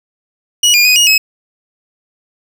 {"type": "tone with pitch steps", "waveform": "25% pulse", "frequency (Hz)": [2914, 2417, 2494, 2879, 2567], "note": ["F#7", "D7", "D#7", "F#7", "E7"], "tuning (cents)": [-27, 49, 3, -48, -47], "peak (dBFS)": -3, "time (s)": [0.63, 1.18], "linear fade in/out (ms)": 5, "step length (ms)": 110, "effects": []}